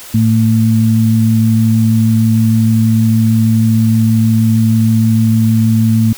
sine tone pair together, 111.7 / 223.4 Hz, A2 / A3, +27 / +27 cents, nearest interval octave, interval 1200 cents, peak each -10 dBFS, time 0.14-6.13 s, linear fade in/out 5 ms, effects white hiss -32 dBFS RMS until 6.17 s

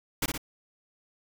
pink noise with echo, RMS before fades -27 dBFS, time 0.22-0.26 s, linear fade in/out 5 ms, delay 59 ms, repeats 2, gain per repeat -4 dB, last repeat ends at 0.378 s, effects none

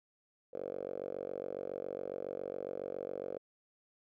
5% pulse tone with band-pass filter, 47.24 Hz, F#1, 37 cents sharp, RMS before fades -41 dBFS, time 0.53-3.38 s, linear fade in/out 10 ms, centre 510 Hz, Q 5, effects none

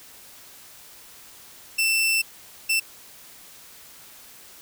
sawtooth tone bursts at uneven times, 2674 Hz, E7, 24 cents sharp, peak -16 dBFS, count 2, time 1.78-2.22 / 2.69-2.8 s, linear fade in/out 10 ms, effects white hiss -47 dBFS RMS until 4.61 s

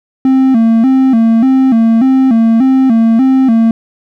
triangle tone with vibrato, 244.5 Hz, B3, 17 cents flat, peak -3 dBFS, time 0.25-3.71 s, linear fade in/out 2 ms, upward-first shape square, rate 1.7 Hz, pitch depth 130 cents each way, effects none

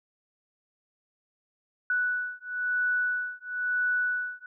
sine beating tone pair, 1480 / 1481 Hz, F#6 / F#6, 0 / +1 cents, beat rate 1 Hz, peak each -29 / -29 dBFS, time 1.9-4.46 s, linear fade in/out 2 ms, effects none

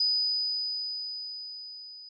sine tone with level ramp, 4978 Hz, D#8, in tune, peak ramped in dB -22 to -44 dBFS, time 0-2.09 s, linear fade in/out 5 ms, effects none

